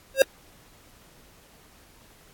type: tone with exponential growth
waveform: square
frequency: 538 Hz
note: C5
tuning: 48 cents sharp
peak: -10 dBFS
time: 0.14-0.22 s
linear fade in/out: 2 ms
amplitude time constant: 17 ms
effects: pink hiss -55 dBFS RMS until 2.33 s + AAC 64 kbps